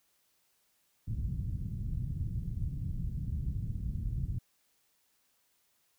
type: low-pass noise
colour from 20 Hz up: white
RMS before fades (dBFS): -35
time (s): 1.07-4.39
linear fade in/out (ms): 10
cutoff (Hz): 140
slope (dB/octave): 24
effects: white hiss -73 dBFS RMS until 5.98 s